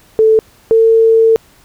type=tone pair in turn; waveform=sine; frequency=440 / 449.8 Hz; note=A4 / A4; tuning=0 / +38 cents; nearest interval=unison; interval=38 cents; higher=second; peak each=-5 dBFS; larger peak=neither; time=0.19-0.39 / 0.71-1.36 s; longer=second; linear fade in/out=0 ms; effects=pink hiss -47 dBFS RMS until 1.64 s